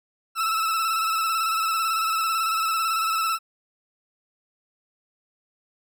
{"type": "tone with vibrato", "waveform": "40% pulse", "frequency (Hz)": 1318.5, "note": "E6", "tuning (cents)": 0, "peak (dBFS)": -21, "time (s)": [0.35, 3.39], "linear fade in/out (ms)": 50, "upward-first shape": "square", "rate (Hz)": 18, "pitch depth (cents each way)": 31, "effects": []}